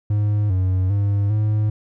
triangle tone with pitch steps, 104.3 / 93.1 / 101.1 / 106.6 Hz, G#2 / F#2 / G#2 / G#2, +8 / +11 / -46 / +46 cents, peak -14 dBFS, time 0.1-1.7 s, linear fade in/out 5 ms, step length 400 ms, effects none

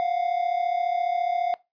triangle tone pair together, 698.5 / 733.1 Hz, F5 / F#5, 0 / -16 cents, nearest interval minor second, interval 84 cents, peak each -22 / -25 dBFS, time 0-1.54 s, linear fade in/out 0 ms, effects noise-tail reverb RT60 0.2 s tail -19 dB re dry + resampled to 11025 Hz

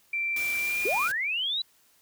sine tone with pitch glide, 2349 to 2418 Hz, D7 to D7, 0 to +50 cents, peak -26 dBFS, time 0.13-1.08 s, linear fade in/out 5 ms, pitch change +50 cents, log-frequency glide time 0.58-0.84 s
white noise, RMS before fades -38 dBFS, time 0.36-1.12 s, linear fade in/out 5 ms
sine linear sweep, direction up, 336.7 to 4010 Hz, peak -26 dBFS, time 0.85-1.62 s, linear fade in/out 5 ms
effects white hiss -63 dBFS RMS until 2.01 s

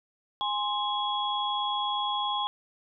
sine tone cluster, 829 / 1048 / 3337 Hz, G#5 / C6 / G#7, -3 / +2 / +8 cents, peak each -31 dBFS, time 0.41-2.47 s, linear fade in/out 0 ms, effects none

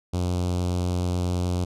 sawtooth tone with notch filter, 89.3 Hz, F2, 39 cents sharp, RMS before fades -25 dBFS, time 0.13-1.65 s, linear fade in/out 10 ms, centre 1800 Hz, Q 0.63, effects low-pass 9000 Hz 12 dB/octave

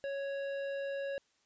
sine tone with hard clipping, 554.4 Hz, C#5, in tune, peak -37 dBFS, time 0.04-1.18 s, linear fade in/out 0 ms, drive 11 dB, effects white hiss -73 dBFS RMS until 1.45 s + resampled to 16000 Hz

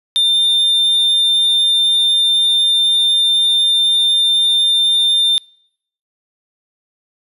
triangle tone, 3602 Hz, A7, 40 cents sharp, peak -9 dBFS, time 0.16-5.38 s, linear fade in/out 0 ms, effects noise-tail reverb RT60 0.7 s tail -26 dB re dry + resampled to 32000 Hz

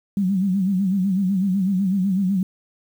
sine tone with vibrato, 191.4 Hz, G3, 41 cents flat, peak -17 dBFS, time 0.17-2.43 s, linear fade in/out 2 ms, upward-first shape sine, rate 8 Hz, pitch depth 100 cents each way, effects 8-bit

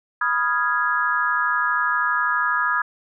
sine chord, F half-diminished seventh, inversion second, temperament equal, 987.8 / 1244.5 / 1396.9 / 1661.2 Hz, Cb6 / Eb6 / F6 / Ab6, 0 / 0 / 0 / 0 cents, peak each -26 / -23 / -26 / -22 dBFS, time 0.21-2.82 s, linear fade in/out 5 ms, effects none

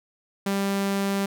sawtooth tone, 197.5 Hz, G3, 13 cents sharp, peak -19 dBFS, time 0.46-1.26 s, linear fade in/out 5 ms, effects none

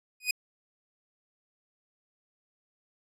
sawtooth tone with exponential growth, 2489 Hz, D#7, in tune, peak -18 dBFS, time 0.2-0.31 s, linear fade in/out 5 ms, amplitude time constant 23 ms, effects resampled to 32000 Hz

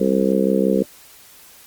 harmonic tone, 65.8 Hz, C2, 10 cents sharp, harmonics 3 / 4 / 5 / 6 / 7 / 8, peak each -19 / -23 / -24 / -23 / -21 / -23 dBFS, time 0-0.83 s, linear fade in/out 10 ms, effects white hiss -46 dBFS RMS until 1.66 s + Opus 32 kbps

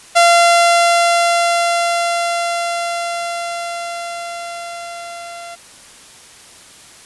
sawtooth tone with level ramp, 687 Hz, F5, 29 cents flat, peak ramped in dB -3 to -26 dBFS, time 0.15-5.56 s, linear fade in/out 20 ms, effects white hiss -41 dBFS RMS until 7.05 s + resampled to 24000 Hz

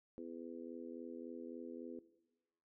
harmonic tone, 83.6 Hz, E2, 25 cents sharp, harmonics 3 / 4 / 5 / 6, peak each -50 / -49 / -52 / -54 dBFS, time 0.18-1.99 s, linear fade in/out 0 ms, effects noise-tail reverb RT60 1.0 s tail -17 dB re dry

